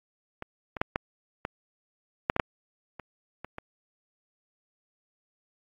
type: clicks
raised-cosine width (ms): 0.5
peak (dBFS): -21 / -19 / -9 / -11 / -16 / -7 / -13 / -6 / -24 / -22 / -22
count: 11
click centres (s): 0.424 / 0.768 / 0.815 / 0.959 / 1.451 / 2.299 / 2.364 / 2.398 / 2.997 / 3.446 / 3.584
effects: AAC 48 kbps